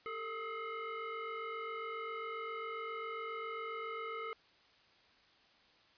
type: tone with frequency modulation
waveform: sine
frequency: 403.8 Hz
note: G#4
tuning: 49 cents flat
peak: -39 dBFS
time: 0.06-4.33 s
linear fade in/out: 0 ms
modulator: 855 Hz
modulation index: 2.1
effects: white hiss -66 dBFS RMS until 5.97 s + resampled to 11025 Hz